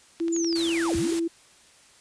click train, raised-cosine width 0.2 ms, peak -23 dBFS, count 10, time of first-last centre 0.2-0.938 s, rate 12.2 Hz
sine tone, 333.6 Hz, E4, 21 cents sharp, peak -23 dBFS, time 0.2-1.28 s, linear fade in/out 10 ms
sine linear two-way sweep, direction down then up, 7180 to 51 to 425.4 Hz, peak -29 dBFS, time 0.32-1.14 s, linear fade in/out 10 ms, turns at 0.96 s
white noise, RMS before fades -34 dBFS, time 0.55-1.2 s, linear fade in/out 10 ms
effects white hiss -55 dBFS RMS until 2 s + resampled to 22050 Hz

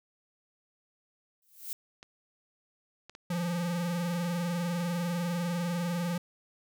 violet noise with exponential growth, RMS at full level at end -34 dBFS, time 1.42-1.73 s, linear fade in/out 2 ms, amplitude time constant 66 ms
clicks, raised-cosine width 0.2 ms, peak -29 dBFS, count 7, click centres 2.029 / 3.096 / 3.151 / 3.338 / 4.137 / 4.245 / 4.805 s
square tone with vibrato, 173.1 Hz, F3, 15 cents flat, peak -30 dBFS, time 3.3-6.18 s, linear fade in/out 5 ms, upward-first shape triangle, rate 20 Hz, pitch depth 85 cents each way
effects none

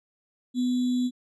sine tone with sample-and-hold, 249 Hz, B3, 14 cents sharp, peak -22 dBFS, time 0.54-1.11 s, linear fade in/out 50 ms, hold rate 3675 Hz, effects low-pass 8000 Hz 12 dB/octave

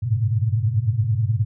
sine tone cluster, 96.3 / 104.3 / 113.5 / 133 Hz, G2 / G#2 / A#2 / C3, -30 / +8 / -46 / +29 cents, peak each -27 / -23 / -20 / -27 dBFS, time 0.02-1.45 s, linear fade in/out 20 ms, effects none

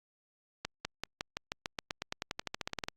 accelerating click train, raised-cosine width 0.2 ms, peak -17 dBFS, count 22, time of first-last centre 0.65-2.885 s, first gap 200 ms, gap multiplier 0.93, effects Opus 48 kbps

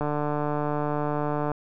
click train, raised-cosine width 1 ms, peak -14 dBFS, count 224, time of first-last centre 0.01-1.517 s, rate 148 Hz, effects none

